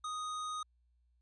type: tone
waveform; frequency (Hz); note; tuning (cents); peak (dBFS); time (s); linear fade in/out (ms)
square; 1244.5; D#6; 0; -38; 0.04-0.63; 5
effects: added 60 Hz sine -69 dBFS peak until 1.21 s + resampled to 22050 Hz